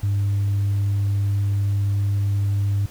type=tone; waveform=sine; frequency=100.4 Hz; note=G2; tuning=42 cents sharp; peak=-16 dBFS; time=0.03-2.86 s; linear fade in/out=5 ms; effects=tanh soft clip ceiling -16 dBFS + pink hiss -46 dBFS RMS until 2.9 s